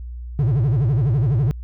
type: tone with vibrato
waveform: triangle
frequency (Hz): 127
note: B2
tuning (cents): +49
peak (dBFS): -13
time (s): 0.39-1.51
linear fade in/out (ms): 0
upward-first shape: sine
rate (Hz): 12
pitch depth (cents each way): 300
effects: added 60 Hz sine -29 dBFS peak until 1.63 s